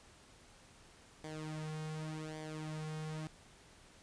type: tone with flanger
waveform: sawtooth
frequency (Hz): 155.56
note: D#3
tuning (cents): 0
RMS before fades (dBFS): -43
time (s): 1.24-3.27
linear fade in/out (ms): 0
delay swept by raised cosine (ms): 0.74 to 3.44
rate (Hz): 0.87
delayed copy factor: -0.75
effects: pink hiss -61 dBFS RMS until 4.02 s + resampled to 22050 Hz